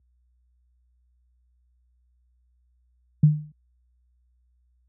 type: tone with exponential decay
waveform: sine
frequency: 151.1 Hz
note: D3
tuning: 50 cents sharp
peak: -8 dBFS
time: 3.23-3.52 s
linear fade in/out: 5 ms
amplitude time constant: 62 ms
effects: added 61 Hz sine -53 dBFS peak until 4.88 s + high-pass 100 Hz 12 dB/octave